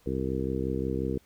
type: harmonic tone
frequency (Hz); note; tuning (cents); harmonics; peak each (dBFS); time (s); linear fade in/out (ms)
65.6; C2; +5; 1 / 2 / 3 / 4 / 5 / 6 / 7; -35 / -35 / -35 / -35 / -35 / -35 / -35; 0.06-1.18; 5
effects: pink hiss -63 dBFS RMS until 1.25 s